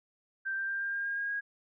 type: tone with pitch steps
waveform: sine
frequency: 1568 / 1578 / 1588.1 / 1598.2 / 1608.4 / 1618.6 / 1628.9 / 1639.3 Hz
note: G6 / G6 / G6 / G6 / G6 / G#6 / G#6 / G#6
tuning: 0 / +11 / +22 / +33 / +44 / -45 / -34 / -23 cents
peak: -31 dBFS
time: 0.45-1.41 s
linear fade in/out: 20 ms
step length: 120 ms
effects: none